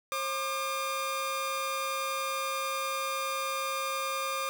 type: tone pair together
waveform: sawtooth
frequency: 536 / 1203.3 Hz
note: C5 / D6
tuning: +42 / +42 cents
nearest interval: octave + major second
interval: 1400 cents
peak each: -32 / -28 dBFS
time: 0.12-4.49 s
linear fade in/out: 0 ms
effects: none